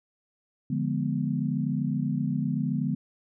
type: chord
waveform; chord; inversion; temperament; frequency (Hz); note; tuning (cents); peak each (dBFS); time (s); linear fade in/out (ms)
sine; D diminished seventh; none; equal; 146.83 / 174.61 / 207.7 / 246.9; D3 / F3 / Ab3 / Cb4; 0 / 0 / 0 / 0; -29 / -32 / -31 / -30; 0.7-2.95; 5
effects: none